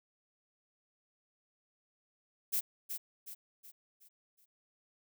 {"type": "noise with echo", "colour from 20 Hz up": "violet", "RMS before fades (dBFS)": -32, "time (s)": [2.52, 2.61], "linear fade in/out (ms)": 20, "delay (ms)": 370, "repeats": 5, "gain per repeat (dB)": -7, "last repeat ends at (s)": 4.46, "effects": []}